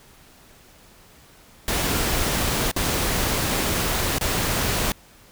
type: noise with dropouts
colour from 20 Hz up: pink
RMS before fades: -23 dBFS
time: 1.68-4.92 s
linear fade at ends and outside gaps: 1 ms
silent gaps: 2.714-2.763 / 4.184-4.211 s
effects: pink hiss -51 dBFS RMS until 5.31 s